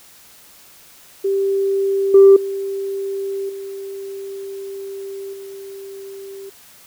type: tone with level steps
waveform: sine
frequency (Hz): 392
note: G4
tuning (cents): 0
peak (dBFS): -15 / -3 / -21 / -27 / -31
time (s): 1.24-6.5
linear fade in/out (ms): 10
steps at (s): 2.14 / 2.36 / 3.49 / 5.33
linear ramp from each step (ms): 5
effects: tanh soft clip ceiling -1 dBFS + white hiss -46 dBFS RMS until 6.86 s